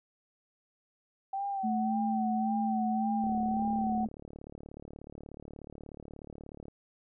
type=tone with vibrato; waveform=sine; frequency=770 Hz; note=G5; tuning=31 cents flat; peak=-31 dBFS; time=1.33-4.05 s; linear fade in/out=5 ms; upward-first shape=sine; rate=1.8 Hz; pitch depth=70 cents each way
type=tone; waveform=sine; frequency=219.2 Hz; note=A3; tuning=6 cents flat; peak=-29 dBFS; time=1.63-4.08 s; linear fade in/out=20 ms
type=click train; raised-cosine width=2 ms; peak=-32 dBFS; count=127; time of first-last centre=3.24-6.683 s; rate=36.6 Hz
effects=none